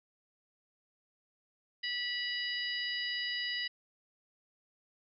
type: harmonic tone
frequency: 977 Hz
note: B5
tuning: 19 cents flat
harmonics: 2 / 3 / 4 / 5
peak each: -37 / -38 / -42 / -40 dBFS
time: 1.83-3.68 s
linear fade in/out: 10 ms
effects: none